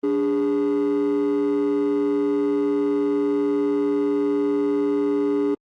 triangle tone pair together, 289.8 / 409.9 Hz, D4 / G#4, -23 / -23 cents, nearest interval tritone, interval 600 cents, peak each -18 dBFS, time 0.03-5.55 s, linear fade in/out 10 ms, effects tanh soft clip ceiling -14 dBFS + Opus 32 kbps

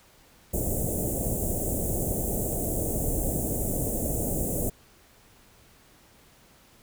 pink band-stop noise, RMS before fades -28 dBFS, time 0.53-4.7 s, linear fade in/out 10 ms, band 690 to 7300 Hz, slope 48 dB/octave, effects pink hiss -57 dBFS RMS until 6.82 s

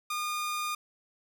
sawtooth tone, 1217 Hz, D#6, 39 cents flat, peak -27 dBFS, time 0.1-0.75 s, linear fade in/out 5 ms, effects none

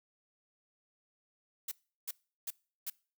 blue noise bursts, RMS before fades -38 dBFS, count 4, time 1.68-2.9 s, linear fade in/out 5 ms, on 35 ms, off 360 ms, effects noise-tail reverb RT60 0.4 s tail -24 dB re dry

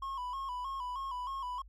triangle tone with vibrato, 1036 Hz, C6, 17 cents flat, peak -34 dBFS, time 0.02-1.62 s, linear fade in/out 5 ms, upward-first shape square, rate 3.2 Hz, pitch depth 77 cents each way, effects added 50 Hz sine -52 dBFS peak until 1.68 s

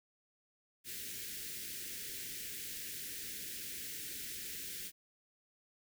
white band-stop noise, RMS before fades -44 dBFS, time 0.84-4.92 s, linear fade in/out 50 ms, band 470 to 1600 Hz, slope 48 dB/octave, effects none

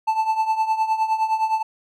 triangle tone with tremolo, 880 Hz, A5, in tune, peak -13 dBFS, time 0.07-1.63 s, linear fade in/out 10 ms, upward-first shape triangle, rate 9.7 Hz, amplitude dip 80%, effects none

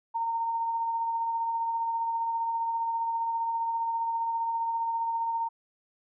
sine tone with tremolo, 918 Hz, A#5, 27 cents flat, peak -25 dBFS, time 0.14-5.49 s, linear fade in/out 20 ms, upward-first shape triangle, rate 15 Hz, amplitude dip 35%, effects none

